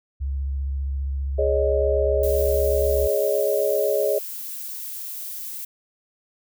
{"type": "tone with vibrato", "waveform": "sine", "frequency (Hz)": 68.5, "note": "C#2", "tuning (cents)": -20, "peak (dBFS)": -23, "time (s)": [0.2, 3.08], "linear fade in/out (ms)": 20, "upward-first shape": "square", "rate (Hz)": 15, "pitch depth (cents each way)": 26}
{"type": "chord", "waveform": "sine", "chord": "Ab suspended fourth", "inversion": "none", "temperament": "equal", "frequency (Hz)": [415.3, 554.4, 622.3], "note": ["Ab4", "Db5", "Eb5"], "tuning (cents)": [0, 0, 0], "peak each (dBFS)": -23, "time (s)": [1.38, 4.19], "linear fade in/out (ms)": 10}
{"type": "noise", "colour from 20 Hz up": "violet", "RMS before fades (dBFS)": -33, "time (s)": [2.23, 5.65], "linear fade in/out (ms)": 5}
{"effects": []}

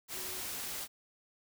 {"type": "tone in noise", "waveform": "sine", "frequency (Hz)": 370, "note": "F#4", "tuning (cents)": 0, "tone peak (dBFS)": -51, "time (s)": [0.12, 0.43], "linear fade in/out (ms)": 50, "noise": "white", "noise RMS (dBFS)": -40, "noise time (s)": [0.08, 0.88], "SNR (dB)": -14, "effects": []}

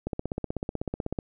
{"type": "click train", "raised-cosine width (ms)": 2, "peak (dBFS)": -16, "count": 19, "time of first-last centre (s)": [0.07, 1.188], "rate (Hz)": 16.1, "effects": []}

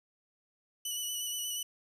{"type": "tone with vibrato", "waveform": "15% pulse", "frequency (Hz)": 2960, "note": "F#7", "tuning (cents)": 0, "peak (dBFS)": -27, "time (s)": [0.85, 1.63], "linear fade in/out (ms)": 5, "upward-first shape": "square", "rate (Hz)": 8.4, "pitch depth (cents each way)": 16, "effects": []}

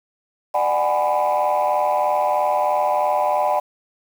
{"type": "chord", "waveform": "sine", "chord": "G# half-diminished seventh", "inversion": "second", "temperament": "just", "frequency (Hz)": [598, 747.5, 830.6, 996.7], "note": ["D5", "F#5", "G#5", "B5"], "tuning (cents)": [31, 17, 0, 16], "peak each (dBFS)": [-20, -20, -21, -22], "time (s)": [0.54, 3.6], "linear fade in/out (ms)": 10, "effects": ["tanh soft clip ceiling -11 dBFS", "7-bit"]}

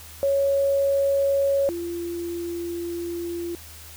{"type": "tone pair in turn", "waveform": "sine", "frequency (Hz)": [554.4, 343.6], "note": ["C#5", "F4"], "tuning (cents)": [0, -28], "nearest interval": "minor sixth", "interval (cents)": 828, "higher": "first", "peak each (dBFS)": [-18, -27], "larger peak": "first", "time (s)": [[0.23, 1.69], [1.69, 3.55]], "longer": "second", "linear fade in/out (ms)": 0, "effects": ["added 79 Hz sine -45 dBFS peak until 3.96 s", "white hiss -44 dBFS RMS until 3.96 s"]}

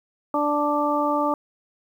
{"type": "harmonic tone", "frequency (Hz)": 293.7, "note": "D4", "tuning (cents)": 0, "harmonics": [1, 2, 3, 4], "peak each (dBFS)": [-25, -25, -25, -25], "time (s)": [0.34, 1.34], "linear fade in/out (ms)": 2, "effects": ["9-bit"]}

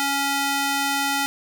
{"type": "tone with high-pass filter", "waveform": "square", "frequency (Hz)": 279, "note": "C#4", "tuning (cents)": 11, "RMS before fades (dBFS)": -23, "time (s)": [0, 1.26], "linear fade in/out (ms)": 0, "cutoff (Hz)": 750, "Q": 0.6, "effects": []}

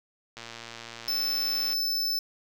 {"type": "click train", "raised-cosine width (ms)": 0.2, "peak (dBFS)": -23, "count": 159, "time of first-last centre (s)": [0.37, 1.732], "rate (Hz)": 116}
{"type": "tone", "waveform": "square", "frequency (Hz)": 5274, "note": "E8", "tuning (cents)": 0, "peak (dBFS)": -26, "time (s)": [1.08, 2.19], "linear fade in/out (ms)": 2}
{"effects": []}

